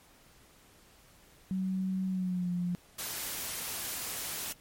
sine tone with pitch glide, 188.3 to 176.71 Hz, F#3 to F3, +31 to +21 cents, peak -29 dBFS, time 1.51-2.75 s, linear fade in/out 0 ms, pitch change -110 cents, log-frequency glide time 2.08-2.51 s
white noise, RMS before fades -37 dBFS, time 2.98-4.53 s, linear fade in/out 10 ms
effects pink hiss -60 dBFS RMS until 4.6 s + MP3 64 kbps

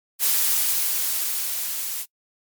blue noise with level ramp, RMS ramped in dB -19 to -29 dBFS, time 0.19-2.06 s, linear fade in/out 50 ms, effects noise-tail reverb RT60 0.1 s tail -26 dB re dry + MP3 96 kbps

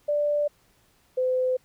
sine tone pair in turn, 588 / 510.4 Hz, D5 / C5, +2 / -43 cents, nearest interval major second, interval 245 cents, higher first, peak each -21 dBFS, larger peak neither, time 0.08-0.48 / 1.17-1.57 s, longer neither, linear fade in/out 10 ms, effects pink hiss -63 dBFS RMS until 1.64 s

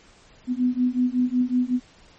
sine beating tone pair, 246.9 / 252.3 Hz, B3 / B3, 0 / +37 cents, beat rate 5.4 Hz, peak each -22 dBFS, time 0.47-1.8 s, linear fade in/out 50 ms, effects pink hiss -53 dBFS RMS until 2.18 s + MP3 32 kbps

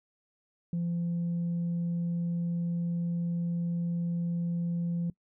sine tone, 171.4 Hz, F3, 32 cents flat, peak -26 dBFS, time 0.73-5.1 s, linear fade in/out 2 ms, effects noise-tail reverb RT60 0.1 s tail -23 dB re dry + tanh soft clip ceiling -26 dBFS

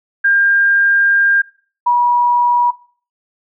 sine tone pair in turn, 1603 / 966.6 Hz, G6 / B5, +38 / -38 cents, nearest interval major sixth, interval 876 cents, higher first, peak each -9 dBFS, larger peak neither, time 0.24-1.42 / 1.86-2.71 s, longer first, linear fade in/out 10 ms, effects noise-tail reverb RT60 0.4 s tail -18 dB re dry

